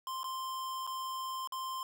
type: tone with dropouts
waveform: square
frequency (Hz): 1046.5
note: C6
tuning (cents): 0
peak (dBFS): -37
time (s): 0.07-1.83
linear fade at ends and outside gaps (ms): 1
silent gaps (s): 0.232-0.242 / 0.867-0.874 / 1.474-1.522
effects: none